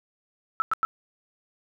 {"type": "tone bursts", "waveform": "sine", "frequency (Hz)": 1318.5, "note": "E6", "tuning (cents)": 0, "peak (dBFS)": -20, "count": 3, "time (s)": [0.6, 0.85], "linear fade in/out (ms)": 0, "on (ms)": 20, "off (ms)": 95, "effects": []}